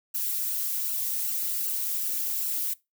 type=noise with flanger; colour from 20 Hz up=violet; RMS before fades=-29 dBFS; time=0.14-2.74 s; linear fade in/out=10 ms; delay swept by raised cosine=0.68 to 3.68 ms; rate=2.6 Hz; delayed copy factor=+0.7; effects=noise-tail reverb RT60 0.2 s tail -21 dB re dry